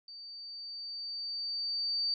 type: tone with level ramp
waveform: sine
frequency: 4610 Hz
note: D8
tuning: 33 cents flat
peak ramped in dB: -45 to -28 dBFS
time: 0.08-2.14 s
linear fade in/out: 2 ms
effects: none